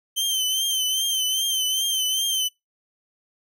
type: tone with vibrato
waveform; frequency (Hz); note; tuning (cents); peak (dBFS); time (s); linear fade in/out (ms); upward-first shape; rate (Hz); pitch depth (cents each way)
sawtooth; 3100; G7; -20; -18; 0.16-2.49; 20; triangle; 2.5; 65
effects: noise-tail reverb RT60 0.2 s tail -25 dB re dry